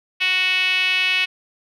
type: tone with band-pass filter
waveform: 5% pulse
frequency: 370 Hz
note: F#4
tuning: in tune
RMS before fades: -19 dBFS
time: 0.2-1.26 s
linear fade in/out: 20 ms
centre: 2600 Hz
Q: 4.3
effects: none